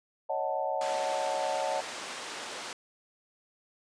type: chord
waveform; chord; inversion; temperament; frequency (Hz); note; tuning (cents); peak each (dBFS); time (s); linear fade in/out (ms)
sine; D# half-diminished seventh; third; equal with one note detuned; 554.4 / 622.3 / 740 / 883.6; C#5 / D#5 / F#5 / A5; 0 / 0 / 0 / +7; -34; 0.29-1.81; 10
type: band-pass noise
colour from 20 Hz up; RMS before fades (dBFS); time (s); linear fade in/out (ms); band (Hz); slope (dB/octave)
pink; -40; 0.81-2.73; 2; 500 to 8000; 12
effects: resampled to 22050 Hz